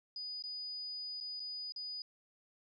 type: tone with dropouts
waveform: sine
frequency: 4950 Hz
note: D#8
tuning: 10 cents flat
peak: -40 dBFS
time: 0.16-2.02 s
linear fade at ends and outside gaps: 2 ms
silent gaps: 0.424-0.438 / 1.203-1.209 / 1.397-1.401 / 1.722-1.761 s
effects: none